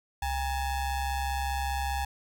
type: ring-modulated tone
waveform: square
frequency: 437.5 Hz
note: A4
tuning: 10 cents flat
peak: -26 dBFS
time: 0.22-2.05 s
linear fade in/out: 5 ms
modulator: 370 Hz
effects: 11-bit